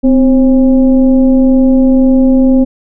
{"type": "tone with frequency modulation", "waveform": "sine", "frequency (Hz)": 258, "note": "C4", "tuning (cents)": -24, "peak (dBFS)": -4, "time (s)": [0.03, 2.65], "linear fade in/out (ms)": 20, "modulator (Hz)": 279, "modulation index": 0.62, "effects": []}